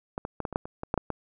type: clicks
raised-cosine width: 1 ms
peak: -17 / -18 / -17 / -16 / -22 / -10 / -24 / -19 / -11 / -11 / -15 dBFS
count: 11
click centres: 0.179 / 0.251 / 0.403 / 0.452 / 0.527 / 0.559 / 0.655 / 0.834 / 0.941 / 0.977 / 1.103 s
effects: none